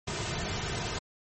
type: noise with comb filter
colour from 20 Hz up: pink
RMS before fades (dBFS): -33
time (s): 0.07-0.99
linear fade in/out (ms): 10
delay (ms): 3.6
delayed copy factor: -0.5
effects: low-pass 12000 Hz 12 dB/octave + MP3 32 kbps